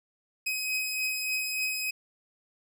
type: beating tone pair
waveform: sawtooth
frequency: 2525 / 2528.4 Hz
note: D#7 / D#7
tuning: +25 / +27 cents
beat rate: 3.4 Hz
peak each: -34 / -26 dBFS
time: 0.46-1.91 s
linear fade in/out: 10 ms
effects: none